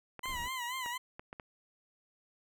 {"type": "clicks", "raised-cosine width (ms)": 0.5, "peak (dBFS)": -29, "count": 6, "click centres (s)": [0.193, 0.257, 0.861, 1.195, 1.329, 1.398]}
{"type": "tone with vibrato", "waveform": "20% pulse", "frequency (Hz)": 1000, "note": "B5", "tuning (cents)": 21, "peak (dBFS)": -31, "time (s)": [0.23, 0.98], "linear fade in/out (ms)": 10, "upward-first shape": "sine", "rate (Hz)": 4.2, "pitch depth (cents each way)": 93}
{"type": "noise", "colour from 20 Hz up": "brown", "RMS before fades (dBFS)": -45, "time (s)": [0.27, 0.49], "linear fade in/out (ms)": 20}
{"effects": []}